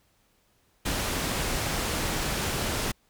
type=low-pass noise; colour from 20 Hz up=pink; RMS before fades=-29 dBFS; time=0.85-2.92 s; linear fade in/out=10 ms; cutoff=12000 Hz; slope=12 dB/octave; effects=pink hiss -67 dBFS RMS until 3.09 s